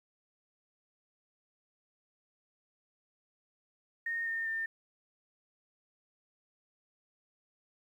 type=tone with pitch steps; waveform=sine; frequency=1845 / 1822.8 / 1800.8 Hz; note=A#6 / A#6 / A6; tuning=-18 / -39 / +40 cents; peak=-32 dBFS; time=4.06-4.66 s; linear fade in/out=5 ms; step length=200 ms; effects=11-bit